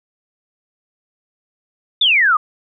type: exponential sweep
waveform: sine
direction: down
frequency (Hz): 3659 to 1174.7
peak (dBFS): -10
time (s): 2.01-2.37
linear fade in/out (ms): 5
effects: none